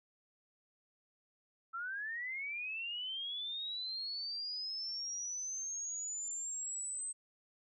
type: linear sweep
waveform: sine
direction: up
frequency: 1318.5 to 8270 Hz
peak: -38 dBFS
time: 1.73-7.13 s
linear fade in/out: 20 ms
effects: none